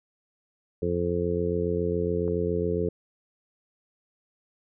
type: harmonic tone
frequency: 87.2 Hz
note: F2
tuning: 2 cents flat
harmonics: 1 / 2 / 3 / 4 / 5 / 6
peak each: -32 / -31 / -36 / -32 / -27 / -35 dBFS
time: 0.82-2.89 s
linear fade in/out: 5 ms
type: click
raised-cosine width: 1 ms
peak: -30 dBFS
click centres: 2.28 s
effects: none